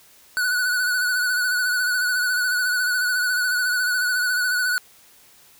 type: tone with vibrato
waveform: square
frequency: 1480 Hz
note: F#6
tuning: in tune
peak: -20 dBFS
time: 0.37-4.78 s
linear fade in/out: 0 ms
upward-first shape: sine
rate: 14 Hz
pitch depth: 42 cents each way
effects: white hiss -52 dBFS RMS until 5.59 s